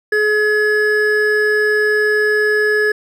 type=tone pair together; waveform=triangle; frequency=424.3 / 1697.2 Hz; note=G#4 / G#6; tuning=+37 / +37 cents; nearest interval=2 octaves; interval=2400 cents; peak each=-13 dBFS; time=0.12-2.92 s; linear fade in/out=5 ms; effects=none